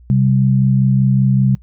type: tone pair together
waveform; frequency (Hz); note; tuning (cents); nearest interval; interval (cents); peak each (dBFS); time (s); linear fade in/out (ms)
sine; 130.81 / 196; C3 / G3; 0 / 0; perfect fifth; 700; -11 / -15; 0.1-1.55; 0
effects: noise-tail reverb RT60 0.1 s tail -23 dB re dry + added 60 Hz sine -40 dBFS peak until 1.62 s